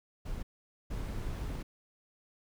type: noise bursts at uneven times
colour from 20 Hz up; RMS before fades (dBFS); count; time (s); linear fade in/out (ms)
brown; -37; 2; 0.25-0.43 / 0.9-1.63; 10
effects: none